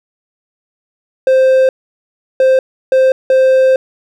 triangle tone bursts at uneven times, 523.3 Hz, C5, in tune, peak -4 dBFS, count 4, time 1.27-1.69 / 2.4-2.59 / 2.92-3.12 / 3.3-3.76 s, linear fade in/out 2 ms, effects none

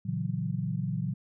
sine chord, F# dominant seventh, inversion first, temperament equal with one note detuned, 116.54 / 140.93 / 164.81 / 185 Hz, A#2 / C#3 / E3 / F#3, 0 / +29 / 0 / 0 cents, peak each -34 dBFS, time 0.05-1.14 s, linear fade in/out 10 ms, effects none

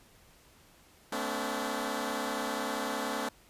10% pulse tone cluster, 220.6 / 255.8 / 286.1 Hz, A3 / C4 / D4, +5 / -39 / -45 cents, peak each -28 dBFS, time 1.12-3.29 s, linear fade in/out 5 ms, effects pink hiss -60 dBFS RMS until 3.49 s + resampled to 32000 Hz

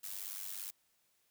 blue noise with amplitude modulation, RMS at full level -40 dBFS, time 0.03-0.71 s, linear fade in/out 10 ms, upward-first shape sine, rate 97.4 Hz, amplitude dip 80%, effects white hiss -75 dBFS RMS until 1.3 s

